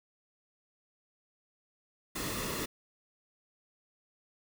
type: noise with comb filter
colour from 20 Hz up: pink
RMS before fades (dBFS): -36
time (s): 2.15-2.66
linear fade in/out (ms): 10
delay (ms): 1.3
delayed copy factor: -0.55
effects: none